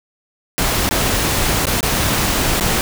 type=noise with dropouts; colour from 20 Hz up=pink; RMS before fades=-17 dBFS; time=0.58-2.81 s; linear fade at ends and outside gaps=0 ms; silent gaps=0.89-0.91 / 1.655-1.669 / 1.807-1.829 / 2.598-2.609 s; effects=none